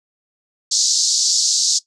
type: band-pass noise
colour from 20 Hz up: white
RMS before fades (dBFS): -17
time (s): 0.71-1.79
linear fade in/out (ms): 10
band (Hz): 4200 to 7100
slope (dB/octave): 48
effects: noise-tail reverb RT60 0.1 s tail -17 dB re dry